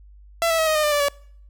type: tone with pitch steps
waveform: sawtooth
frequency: 670 / 654.7 / 639.7 / 625.1 / 610.9 / 596.9 / 583.3 / 569.9 Hz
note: E5 / E5 / D#5 / D#5 / D#5 / D5 / D5 / C#5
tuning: +28 / -12 / +48 / +8 / -32 / +28 / -12 / +48 cents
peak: -14 dBFS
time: 0.42-1.084 s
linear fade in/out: 0 ms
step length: 83 ms
effects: noise-tail reverb RT60 0.6 s tail -25 dB re dry + added 50 Hz sine -44 dBFS peak until 1.49 s